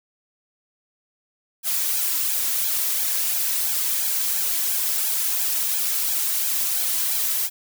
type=noise with flanger; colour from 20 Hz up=blue; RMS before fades=-23 dBFS; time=1.63-7.5 s; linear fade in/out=50 ms; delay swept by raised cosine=1.2 to 3.1 ms; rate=2.9 Hz; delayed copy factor=+0.85; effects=none